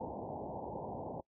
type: low-pass noise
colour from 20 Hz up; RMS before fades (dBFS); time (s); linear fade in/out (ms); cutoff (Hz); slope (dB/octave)
white; -42; 0-1.21; 10; 930; 96
effects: noise-tail reverb RT60 0.1 s tail -22 dB re dry + high-pass 80 Hz 12 dB/octave